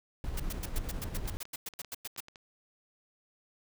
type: noise with tremolo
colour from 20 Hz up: brown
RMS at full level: -35 dBFS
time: 0.24-1.37 s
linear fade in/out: 0 ms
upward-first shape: square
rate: 10 Hz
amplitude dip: 25%
type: noise bursts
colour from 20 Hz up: white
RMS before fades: -39 dBFS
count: 15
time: 0.37-2.205 s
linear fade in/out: 5 ms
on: 29 ms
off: 100 ms
type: clicks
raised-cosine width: 0.2 ms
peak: -32 dBFS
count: 11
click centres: 1.256 / 1.454 / 1.551 / 1.679 / 1.737 / 1.817 / 1.847 / 2.163 / 2.197 / 2.284 / 2.358 s
effects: none